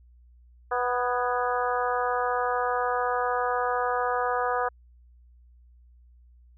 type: harmonic tone with a mistuned harmonic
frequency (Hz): 246.9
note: B3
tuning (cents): 0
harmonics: 2 / 3 / 4 / 5 / 6 / 7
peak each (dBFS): -29 / -29 / -31 / -30 / -35 / -37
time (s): 0.71-4.69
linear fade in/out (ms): 10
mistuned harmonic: 7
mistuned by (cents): -58
effects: added 60 Hz sine -52 dBFS peak until 6.57 s